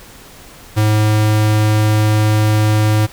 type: tone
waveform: square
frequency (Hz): 107.1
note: A2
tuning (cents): -46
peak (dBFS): -11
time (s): 0.76-3.07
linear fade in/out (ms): 20
effects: pink hiss -39 dBFS RMS until 3.12 s